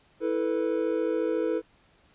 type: chord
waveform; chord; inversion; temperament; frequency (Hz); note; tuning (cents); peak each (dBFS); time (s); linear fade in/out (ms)
triangle; E suspended fourth; none; equal with one note detuned; 327 / 440 / 493.9; E4 / A4 / B4; -14 / 0 / 0; -27; 0.2-1.62; 50
effects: pink hiss -62 dBFS RMS until 2.14 s + resampled to 8000 Hz